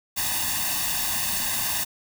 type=noise with comb filter; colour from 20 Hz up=white; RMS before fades=-26 dBFS; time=0.16-1.85 s; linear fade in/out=20 ms; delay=1.1 ms; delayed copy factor=+1; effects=none